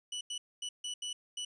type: tone bursts at uneven times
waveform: sawtooth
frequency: 2960 Hz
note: F#7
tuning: in tune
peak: -33 dBFS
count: 6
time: 0.12-0.21 / 0.3-0.38 / 0.62-0.69 / 0.84-0.94 / 1.02-1.13 / 1.37-1.45 s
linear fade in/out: 5 ms
effects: resampled to 22050 Hz